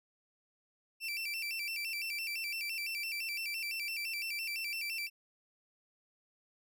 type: tone with vibrato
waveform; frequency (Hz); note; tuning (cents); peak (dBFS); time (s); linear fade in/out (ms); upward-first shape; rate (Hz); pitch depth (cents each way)
30% pulse; 2504; D#7; +10; -33; 1-5.1; 50; square; 5.9; 120
effects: none